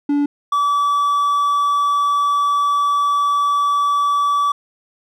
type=tone pair in turn; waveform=triangle; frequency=288.1 / 1150.4 Hz; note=D4 / D6; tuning=-33 / -36 cents; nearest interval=2 octaves; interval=2397 cents; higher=second; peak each=-12 dBFS; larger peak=neither; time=0.09-0.26 / 0.52-4.52 s; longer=second; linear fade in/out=5 ms; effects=none